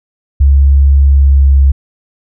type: tone with pitch glide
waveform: sine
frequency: 69.3 to 68.35 Hz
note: C#2 to C#2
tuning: 0 to -24 cents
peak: -3 dBFS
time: 0.4-1.72 s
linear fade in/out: 10 ms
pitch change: -24 cents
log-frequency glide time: 1.08-1.58 s
effects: none